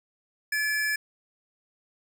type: tone pair together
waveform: square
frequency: 1716.3 / 2341 Hz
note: A6 / D7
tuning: -44 / -6 cents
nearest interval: perfect fourth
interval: 538 cents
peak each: -26 / -34 dBFS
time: 0.52-0.96 s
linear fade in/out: 5 ms
effects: none